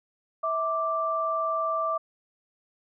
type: tone pair together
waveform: sine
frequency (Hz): 649.8 / 1174.7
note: E5 / D6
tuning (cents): -25 / 0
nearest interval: minor seventh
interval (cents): 1025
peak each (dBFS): -29 / -26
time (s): 0.43-1.98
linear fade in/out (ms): 10
effects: none